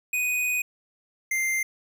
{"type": "tone pair in turn", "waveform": "square", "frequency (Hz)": [2489, 2093], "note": ["D#7", "C7"], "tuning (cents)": [0, 0], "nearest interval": "minor third", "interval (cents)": 300, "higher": "first", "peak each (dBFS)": -24, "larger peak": "neither", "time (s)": [[0.13, 0.62], [1.31, 1.63]], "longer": "first", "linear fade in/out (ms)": 5, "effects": []}